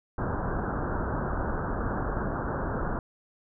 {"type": "low-pass noise", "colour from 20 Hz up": "pink", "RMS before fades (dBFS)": -30, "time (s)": [0.18, 2.99], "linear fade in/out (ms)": 2, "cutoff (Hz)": 1600, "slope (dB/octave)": 96, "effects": []}